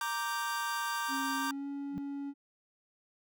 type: chord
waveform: 45% pulse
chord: G minor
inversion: first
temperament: equal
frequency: 932.3 / 1174.7 / 1568 Hz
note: Bb5 / D6 / G6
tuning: 0 / 0 / 0 cents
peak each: -37 dBFS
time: 0.01-1.51 s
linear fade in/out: 2 ms
type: tone with pitch glide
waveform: triangle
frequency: 271.6 to 281 Hz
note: C#4 to C#4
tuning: -35 to +24 cents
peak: -34 dBFS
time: 1.08-2.34 s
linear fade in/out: 50 ms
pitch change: +59 cents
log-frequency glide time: 1.38-1.67 s
type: tone with exponential growth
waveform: sine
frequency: 186.7 Hz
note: F#3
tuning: 16 cents sharp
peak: -31 dBFS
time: 1.9-1.98 s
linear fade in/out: 0 ms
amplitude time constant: 17 ms
effects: none